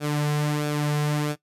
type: tone with flanger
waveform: sawtooth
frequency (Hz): 148.5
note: D3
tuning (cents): +20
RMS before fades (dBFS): -24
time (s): 0-1.36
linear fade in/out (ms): 50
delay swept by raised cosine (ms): 0.99 to 3.29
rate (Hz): 1.5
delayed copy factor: -0.55
effects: noise-tail reverb RT60 0.1 s tail -18 dB re dry + resampled to 32000 Hz